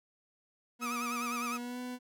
40% pulse tone with pitch glide, 240 to 248.9 Hz, B3 to B3, -49 to +14 cents, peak -37 dBFS, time 0.79-1.99 s, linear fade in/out 50 ms, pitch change +63 cents, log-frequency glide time 1.56-1.79 s
30% pulse tone with vibrato, 1227 Hz, D#6, 25 cents flat, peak -32 dBFS, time 0.81-1.58 s, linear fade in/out 20 ms, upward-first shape sine, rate 9.9 Hz, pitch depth 100 cents each way
effects none

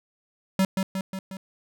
square tone with echo, 190.9 Hz, G3, 46 cents flat, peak -19 dBFS, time 0.59-0.65 s, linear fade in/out 2 ms, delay 180 ms, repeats 4, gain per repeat -4 dB, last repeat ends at 1.37 s, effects none

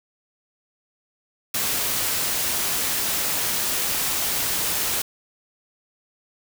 white noise, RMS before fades -24 dBFS, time 1.54-5.02 s, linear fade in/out 5 ms, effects none

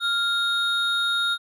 triangle tone pair together, 1396.9 / 3729 Hz, F6 / A#7, 0 / 0 cents, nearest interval octave + perfect fourth, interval 1700 cents, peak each -22 dBFS, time 0-1.38 s, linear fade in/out 50 ms, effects none

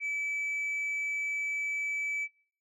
sine tone, 2302 Hz, D7, 35 cents flat, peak -28 dBFS, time 0-2.28 s, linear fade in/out 50 ms, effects noise-tail reverb RT60 0.5 s tail -22 dB re dry + tanh soft clip ceiling -29 dBFS

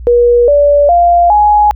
sine tone with pitch steps, 480.3 / 577.8 / 695.1 / 836.3 Hz, B4 / D5 / F5 / G#5, -48 / -28 / -8 / +12 cents, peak -4 dBFS, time 0.07-1.71 s, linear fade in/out 0 ms, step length 410 ms, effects added 60 Hz sine -23 dBFS peak until 1.75 s

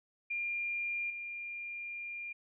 sine tone with level steps, 2400 Hz, D7, 37 cents sharp, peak -33 / -39 dBFS, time 0.3-2.33 s, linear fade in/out 10 ms, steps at 1.1 s, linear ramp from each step 2 ms, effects none

